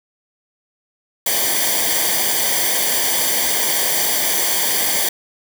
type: noise with comb filter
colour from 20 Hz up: white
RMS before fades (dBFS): -18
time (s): 1.26-5.09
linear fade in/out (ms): 5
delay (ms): 0.75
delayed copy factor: -0.8
effects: none